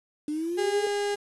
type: exponential sweep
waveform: sine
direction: up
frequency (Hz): 294.1 to 437.6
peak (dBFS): -27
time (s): 0.28-0.87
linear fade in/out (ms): 2
type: tone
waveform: 35% pulse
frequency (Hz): 407.8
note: G#4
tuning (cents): -32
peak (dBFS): -24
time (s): 0.57-1.16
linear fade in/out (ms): 20
effects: resampled to 24000 Hz + 8-bit